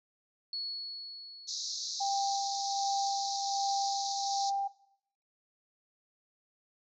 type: tone with exponential decay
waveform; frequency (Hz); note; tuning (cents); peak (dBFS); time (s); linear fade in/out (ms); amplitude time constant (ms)
sine; 4380; C#8; -22; -34; 0.53-3.02; 2; 540
type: band-pass noise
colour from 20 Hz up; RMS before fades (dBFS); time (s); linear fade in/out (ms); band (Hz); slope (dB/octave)
pink; -38; 1.47-4.51; 20; 3900 to 6600; 96
type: tone with tremolo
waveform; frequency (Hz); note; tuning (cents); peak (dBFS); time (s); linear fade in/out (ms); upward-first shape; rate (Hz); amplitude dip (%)
sine; 793; G5; +20; -28; 2-4.68; 10; sine; 1.3; 45
effects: noise-tail reverb RT60 0.7 s tail -19 dB re dry